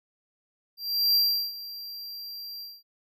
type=tone with ADSR envelope; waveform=square; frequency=4736 Hz; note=D8; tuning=14 cents sharp; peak=-19 dBFS; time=0.77-2.83 s; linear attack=380 ms; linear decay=370 ms; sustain=-18 dB; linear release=220 ms; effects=none